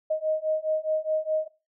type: beating tone pair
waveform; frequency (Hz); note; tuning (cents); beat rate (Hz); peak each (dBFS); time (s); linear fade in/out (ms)
sine; 622.3 / 627.1; D#5 / D#5; 0 / +13; 4.8; -27; 0.1-1.48; 10
effects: noise-tail reverb RT60 0.3 s tail -20 dB re dry